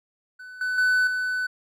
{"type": "tone with level steps", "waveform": "triangle", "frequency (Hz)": 1500, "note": "F#6", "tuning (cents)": 23, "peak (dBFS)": [-37, -22, -16, -22], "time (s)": [0.39, 1.47], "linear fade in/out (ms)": 10, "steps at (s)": [0.61, 0.78, 1.07], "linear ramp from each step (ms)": 2, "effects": []}